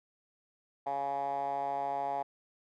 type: tone with band-pass filter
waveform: 10% pulse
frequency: 139.5 Hz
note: C#3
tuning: 11 cents sharp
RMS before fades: -34 dBFS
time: 0.86-2.23 s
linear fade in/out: 10 ms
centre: 780 Hz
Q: 6.9
effects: none